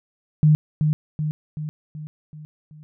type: tone with echo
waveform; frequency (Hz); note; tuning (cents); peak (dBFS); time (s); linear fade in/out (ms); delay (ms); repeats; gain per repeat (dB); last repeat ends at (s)
sine; 152.6; D#3; -33; -11; 0.43-0.55; 0; 380; 6; -5; 2.83
effects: none